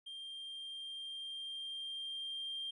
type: tone with level ramp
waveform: triangle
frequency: 3186 Hz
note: G7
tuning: 27 cents sharp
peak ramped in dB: -43 to -36 dBFS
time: 0.06-2.71 s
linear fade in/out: 10 ms
effects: tanh soft clip ceiling -35 dBFS + resampled to 24000 Hz